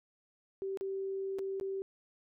sine tone with dropouts, 387.5 Hz, G4, 20 cents flat, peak -34 dBFS, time 0.62-1.82 s, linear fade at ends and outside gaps 0 ms, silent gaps 0.773-0.81 / 1.386-1.391 / 1.599-1.611 s, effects none

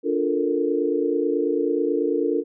sine chord, Bb major seventh, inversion first, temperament just, 291.4 / 349.6 / 437 / 466.2 Hz, D4 / F4 / A4 / Bb4, -13 / +2 / -12 / 0 cents, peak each -25 dBFS, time 0.03-2.44 s, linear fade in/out 50 ms, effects none

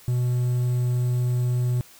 triangle tone with quantisation, 123.47 Hz, B2, in tune, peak -18 dBFS, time 0.08-1.81 s, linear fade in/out 0 ms, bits 8, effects white hiss -50 dBFS RMS until 1.99 s

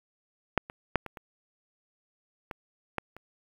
clicks, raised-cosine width 0.5 ms, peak -7 / -25 / -8 / -23 / -27 / -21 / -14 / -30 dBFS, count 8, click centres 0.577 / 0.699 / 0.957 / 1.063 / 1.172 / 2.512 / 2.983 / 3.166 s, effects 8-bit

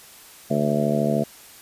harmonic tone, 73.42 Hz, D2, in tune, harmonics 2 / 3 / 4 / 5 / 6 / 7 / 8 / 9, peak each -26 / -23 / -31 / -30 / -30 / -29 / -31 / -25 dBFS, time 0.5-1.24 s, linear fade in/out 10 ms, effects white hiss -46 dBFS RMS until 1.61 s + resampled to 32000 Hz

